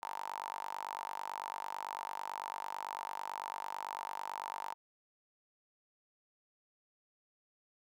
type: tone with high-pass filter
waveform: sawtooth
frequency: 49 Hz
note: G1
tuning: in tune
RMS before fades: -42 dBFS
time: 0.02-4.74 s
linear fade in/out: 0 ms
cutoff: 910 Hz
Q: 9.6
effects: none